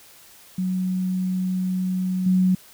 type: tone with level steps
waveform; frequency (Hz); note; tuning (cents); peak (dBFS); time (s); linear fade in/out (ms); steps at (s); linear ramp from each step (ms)
sine; 185; F#3; 0; -21 / -15; 0.58-2.55; 5; 2.26; 5
effects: white hiss -49 dBFS RMS until 2.73 s